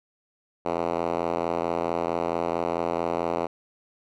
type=tone with band-pass filter; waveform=5% pulse; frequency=84.5 Hz; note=E2; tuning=43 cents sharp; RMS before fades=-27 dBFS; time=0.65-3.47 s; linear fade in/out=10 ms; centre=570 Hz; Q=0.85; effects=none